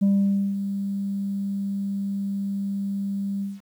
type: tone with ADSR envelope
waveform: sine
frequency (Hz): 198.3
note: G3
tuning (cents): +20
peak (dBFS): -13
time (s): 0.01-3.61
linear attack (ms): 19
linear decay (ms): 520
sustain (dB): -11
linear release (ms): 190
effects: tanh soft clip ceiling -15 dBFS + 9-bit